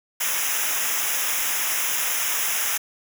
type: noise with comb filter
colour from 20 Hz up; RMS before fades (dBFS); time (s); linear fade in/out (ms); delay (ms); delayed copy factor
white; -24; 0.2-2.78; 10; 0.23; -1
effects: none